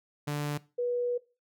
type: tone pair in turn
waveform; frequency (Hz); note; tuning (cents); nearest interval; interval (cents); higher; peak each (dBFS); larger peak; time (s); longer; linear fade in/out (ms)
sawtooth / sine; 146.83 / 486.8; D3 / B4; 0 / -25; octave + major sixth; 2075; second; -26 / -27; first; 0.27-0.58 / 0.78-1.18; second; 10
effects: noise-tail reverb RT60 0.3 s tail -19 dB re dry